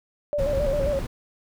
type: tone with vibrato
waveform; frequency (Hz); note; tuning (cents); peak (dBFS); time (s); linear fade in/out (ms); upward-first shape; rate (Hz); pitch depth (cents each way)
sine; 566; C#5; +36; -22; 0.33-0.99; 0; square; 7.5; 62
type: noise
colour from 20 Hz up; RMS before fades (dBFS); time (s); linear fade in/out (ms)
brown; -28; 0.38-1.07; 10
effects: none